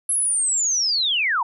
sine linear sweep, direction down, 11060 to 864 Hz, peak -18 dBFS, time 0.09-1.43 s, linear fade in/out 5 ms, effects none

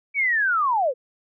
sine linear sweep, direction down, 2303 to 466.2 Hz, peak -18 dBFS, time 0.14-0.94 s, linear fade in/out 50 ms, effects none

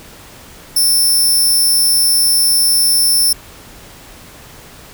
10% pulse tone, 5360 Hz, E8, 28 cents sharp, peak -4 dBFS, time 0.76-3.33 s, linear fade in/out 5 ms, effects pink hiss -38 dBFS RMS until 4.93 s

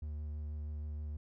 triangle tone with vibrato, 75 Hz, D2, 37 cents sharp, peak -36 dBFS, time 0.02-1.17 s, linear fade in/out 5 ms, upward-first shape sine, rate 6.3 Hz, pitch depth 15 cents each way, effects none

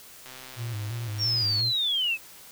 click train, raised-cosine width 0.2 ms, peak -26 dBFS, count 175, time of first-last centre 0.26-1.609 s, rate 129 Hz
triangle tone with vibrato, 110.4 Hz, A2, 6 cents sharp, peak -28 dBFS, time 0.56-1.73 s, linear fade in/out 50 ms, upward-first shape square, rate 2.9 Hz, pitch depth 88 cents each way
sine linear sweep, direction down, 5630 to 2530 Hz, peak -23 dBFS, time 1.18-2.18 s, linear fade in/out 50 ms
effects white hiss -48 dBFS RMS until 2.51 s

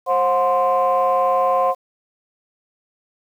sine tone cluster, 531 / 724 / 1044 Hz, C5 / F#5 / C6, +25 / -38 / -4 cents, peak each -18 dBFS, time 0.06-1.75 s, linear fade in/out 50 ms, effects tanh soft clip ceiling -8 dBFS + 8-bit

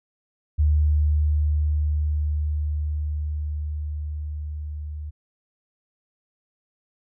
sine tone with level ramp, 75.2 Hz, D2, 42 cents sharp, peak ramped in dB -15 to -30 dBFS, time 0.58-5.11 s, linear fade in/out 20 ms, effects none

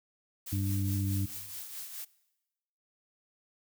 blue noise with tremolo, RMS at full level -40 dBFS, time 0.46-2.05 s, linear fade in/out 10 ms, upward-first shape triangle, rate 4.7 Hz, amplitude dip 55%
harmonic tone, 98 Hz, G2, in tune, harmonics 1 / 2 / 3, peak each -29 / -38 / -37 dBFS, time 0.52-1.26 s, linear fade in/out 10 ms
effects noise-tail reverb RT60 1.0 s tail -21 dB re dry

